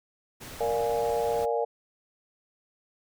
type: noise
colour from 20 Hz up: pink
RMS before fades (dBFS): -42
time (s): 0.4-1.46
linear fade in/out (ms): 20
type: chord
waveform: sine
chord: Bb dominant seventh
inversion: none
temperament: equal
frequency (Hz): 466.2 / 587.3 / 698.5 / 830.6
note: Bb4 / D5 / F5 / Ab5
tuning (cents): 0 / 0 / 0 / 0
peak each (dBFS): -27 / -31 / -32 / -32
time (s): 0.6-1.65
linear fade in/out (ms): 10
effects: none